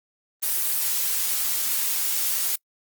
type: noise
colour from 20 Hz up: blue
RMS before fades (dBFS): -24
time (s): 0.42-2.56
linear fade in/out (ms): 10
effects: noise-tail reverb RT60 0.1 s tail -26 dB re dry + Opus 24 kbps